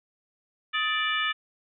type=harmonic tone with a mistuned harmonic; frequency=587.3 Hz; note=D5; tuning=in tune; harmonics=2 / 3 / 4 / 5 / 6; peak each=-30 / -29 / -31 / -31 / -34 dBFS; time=0.73-1.33 s; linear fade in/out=20 ms; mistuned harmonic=2; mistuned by=+120 cents; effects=none